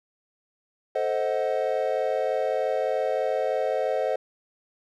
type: chord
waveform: triangle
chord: A diminished seventh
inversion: none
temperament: equal with one note detuned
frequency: 440 / 523.3 / 629.1 / 740 Hz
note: A4 / C5 / Eb5 / Gb5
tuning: 0 / 0 / +19 / 0 cents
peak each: -28 / -25 / -26 / -29 dBFS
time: 0.95-4.16 s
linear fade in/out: 5 ms
effects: none